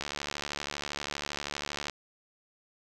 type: click train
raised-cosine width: 0.2 ms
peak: -16 dBFS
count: 138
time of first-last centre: 0.01-1.897 s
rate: 72.6 Hz
effects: none